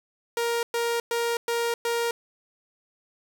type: tone bursts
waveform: sawtooth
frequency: 468.8 Hz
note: A#4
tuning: 10 cents sharp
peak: -20 dBFS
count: 5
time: 0.37-2.11 s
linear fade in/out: 2 ms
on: 260 ms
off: 110 ms
effects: none